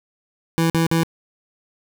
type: tone bursts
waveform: 25% pulse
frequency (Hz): 164.81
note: E3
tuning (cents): 0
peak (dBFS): -12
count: 3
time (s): 0.58-1.034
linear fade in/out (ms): 0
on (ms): 120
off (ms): 47
effects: none

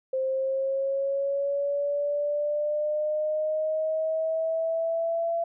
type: linear sweep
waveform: sine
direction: up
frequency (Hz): 523.3 to 676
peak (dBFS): -24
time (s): 0.13-5.44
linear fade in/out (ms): 5
effects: none

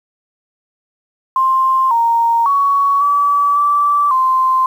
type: tone with pitch steps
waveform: sine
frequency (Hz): 1052 / 928 / 1120 / 1148 / 1161 / 1042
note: C6 / A#5 / C#6 / D6 / D6 / C6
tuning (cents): +9 / -8 / +18 / -40 / -20 / -7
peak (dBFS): -10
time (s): 1.36-4.66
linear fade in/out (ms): 2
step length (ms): 550
effects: 7-bit

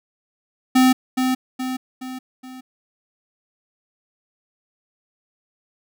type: tone with echo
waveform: square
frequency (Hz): 257.2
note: C4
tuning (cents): -30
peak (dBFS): -12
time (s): 0.75-0.93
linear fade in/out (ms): 10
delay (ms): 420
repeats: 4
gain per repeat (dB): -6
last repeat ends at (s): 2.61
effects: none

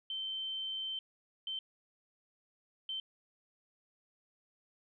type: tone bursts at uneven times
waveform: sine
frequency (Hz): 3101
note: G7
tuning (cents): -19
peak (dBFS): -36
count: 3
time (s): 0.1-0.99 / 1.47-1.59 / 2.89-3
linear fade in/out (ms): 2
effects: none

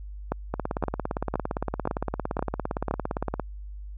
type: two click trains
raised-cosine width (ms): 1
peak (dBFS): -13 / -11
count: 51 / 6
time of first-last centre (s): 0.54-3.397 / 0.32-2.911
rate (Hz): 17.5 / 1.93
effects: added 50 Hz sine -36 dBFS peak until 3.97 s

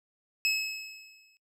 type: tone with exponential decay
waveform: 25% pulse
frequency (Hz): 2582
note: E7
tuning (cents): -37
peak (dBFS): -19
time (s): 0.45-1.37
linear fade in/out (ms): 0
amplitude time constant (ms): 200
effects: noise-tail reverb RT60 0.1 s tail -23 dB re dry + low-pass 12000 Hz 12 dB/octave

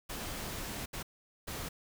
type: noise bursts at uneven times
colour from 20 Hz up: pink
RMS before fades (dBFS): -40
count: 3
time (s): 0.09-0.86 / 0.93-1.03 / 1.47-1.69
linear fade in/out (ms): 10
effects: none

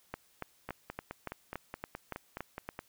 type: two click trains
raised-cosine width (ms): 0.5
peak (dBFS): -22 / -24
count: 10 / 11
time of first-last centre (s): 0.14-2.69 / 0.69-2.791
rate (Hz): 3.53 / 4.76
effects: white hiss -67 dBFS RMS until 2.88 s

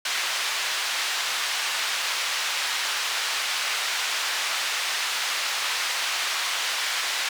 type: band-pass noise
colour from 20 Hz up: white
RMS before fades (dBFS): -27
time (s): 0.05-7.29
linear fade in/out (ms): 5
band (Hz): 1000 to 4300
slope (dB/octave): 12
effects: none

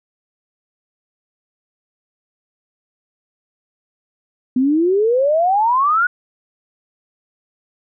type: exponential sweep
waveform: sine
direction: up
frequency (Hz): 246.9 to 1480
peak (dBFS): -12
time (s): 4.56-6.07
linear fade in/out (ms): 5
effects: none

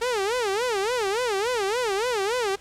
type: tone with vibrato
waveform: sawtooth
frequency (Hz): 441.3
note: A4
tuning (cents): +5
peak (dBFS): -19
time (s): 0.01-2.56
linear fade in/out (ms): 10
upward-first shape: sine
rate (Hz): 3.5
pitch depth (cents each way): 240
effects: pink hiss -50 dBFS RMS until 2.6 s + low-pass 9000 Hz 12 dB/octave

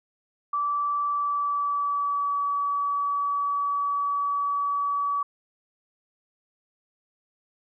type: tone with pitch glide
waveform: sine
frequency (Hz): 1160 to 1142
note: D6 to D6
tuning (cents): -22 to -49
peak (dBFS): -23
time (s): 0.53-5.23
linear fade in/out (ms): 5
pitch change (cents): -27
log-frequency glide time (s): 1.07-2.36
effects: none

